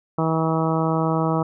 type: harmonic tone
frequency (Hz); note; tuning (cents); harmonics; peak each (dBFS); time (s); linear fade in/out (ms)
161.1; E3; -39; 1 / 2 / 3 / 4 / 5 / 6 / 7 / 8; -22 / -25 / -27 / -28 / -29 / -30 / -30 / -31; 0.18-1.43; 5
effects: none